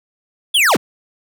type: linear sweep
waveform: square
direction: down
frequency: 3522 to 82.41 Hz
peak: -11 dBFS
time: 0.54-0.77 s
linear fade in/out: 10 ms
effects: none